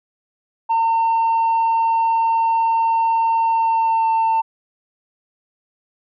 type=tone with pitch glide; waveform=sine; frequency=909 to 898.6 Hz; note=A#5 to A5; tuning=-44 to +36 cents; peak=-12 dBFS; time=0.69-4.42 s; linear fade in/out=20 ms; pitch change=-20 cents; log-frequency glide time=3.45-4.19 s; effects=tanh soft clip ceiling -13 dBFS